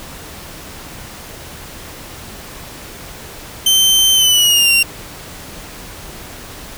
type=tone with pitch glide; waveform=sawtooth; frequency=3100 to 2762 Hz; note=G7 to F7; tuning=-20 to -20 cents; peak=-6 dBFS; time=3.66-4.83 s; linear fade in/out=5 ms; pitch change=-200 cents; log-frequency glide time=4.14-4.71 s; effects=pink hiss -33 dBFS RMS until 6.77 s